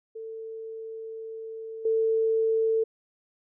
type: tone with level steps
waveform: sine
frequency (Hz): 446.2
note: A4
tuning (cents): +24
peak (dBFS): -35 / -21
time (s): 0.15-2.84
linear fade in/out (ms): 10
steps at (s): 1.85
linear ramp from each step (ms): 5
effects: none